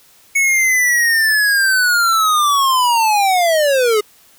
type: linear sweep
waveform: square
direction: down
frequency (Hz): 2217 to 409.7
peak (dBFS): -12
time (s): 0.35-4.01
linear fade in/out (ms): 10
effects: white hiss -49 dBFS RMS until 4.38 s